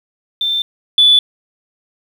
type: tone pair in turn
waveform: sine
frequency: 3562 / 3469 Hz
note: A7 / A7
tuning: +21 / -25 cents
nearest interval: unison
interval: 46 cents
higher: first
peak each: -14 / -5 dBFS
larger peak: second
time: 0.41-0.62 / 0.98-1.19 s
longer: neither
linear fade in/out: 2 ms
effects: tanh soft clip ceiling -1 dBFS + 7-bit